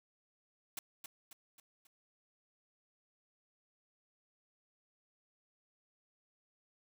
white noise with echo, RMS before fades -42 dBFS, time 0.77-0.79 s, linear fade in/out 2 ms, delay 270 ms, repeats 4, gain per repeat -6 dB, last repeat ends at 1.87 s, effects none

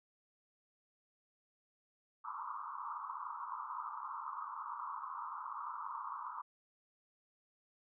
pink band-pass noise, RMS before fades -44 dBFS, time 2.24-6.42 s, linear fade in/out 10 ms, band 920 to 1300 Hz, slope 96 dB/octave, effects none

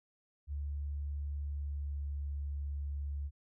sine tone with pitch glide, 72 to 71.38 Hz, D2 to D2, -34 to -49 cents, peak -35 dBFS, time 0.47-3.31 s, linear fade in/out 50 ms, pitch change -15 cents, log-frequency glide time 1.49-2.03 s, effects none

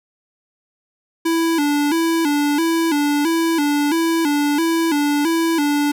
square tone with vibrato, 310 Hz, D#4, 6 cents flat, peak -16 dBFS, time 1.25-5.92 s, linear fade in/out 10 ms, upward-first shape square, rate 1.5 Hz, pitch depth 110 cents each way, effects none

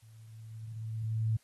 sine tone with level ramp, 111 Hz, A2, 16 cents sharp, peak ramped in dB -53 to -25 dBFS, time 0.02-1.37 s, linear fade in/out 10 ms, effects white hiss -68 dBFS RMS until 1.43 s + AAC 32 kbps

